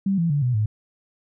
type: tone with pitch steps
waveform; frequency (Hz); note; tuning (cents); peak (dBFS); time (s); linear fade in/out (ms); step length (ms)
sine; 195.1 / 167.89 / 144.48 / 124.33 / 107; G3 / E3 / D3 / B2 / A2; -8 / +32 / -28 / +12 / -48; -18; 0.06-0.66; 5; 120
effects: none